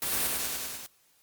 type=noise with echo; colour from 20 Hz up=white; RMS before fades=-30 dBFS; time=0.02-0.27 s; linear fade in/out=2 ms; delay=99 ms; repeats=6; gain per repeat=-2 dB; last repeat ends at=0.864 s; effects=white hiss -65 dBFS RMS until 1.22 s + Opus 32 kbps